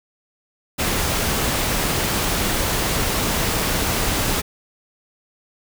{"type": "noise", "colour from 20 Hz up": "pink", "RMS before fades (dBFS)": -21, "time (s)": [0.78, 4.42], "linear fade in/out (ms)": 20, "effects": []}